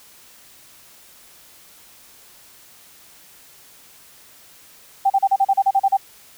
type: tone bursts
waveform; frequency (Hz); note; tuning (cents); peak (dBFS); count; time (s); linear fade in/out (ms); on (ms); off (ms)
sine; 783; G5; -2; -12; 11; 5.05-5.971; 10; 51; 36
effects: white hiss -48 dBFS RMS until 6.37 s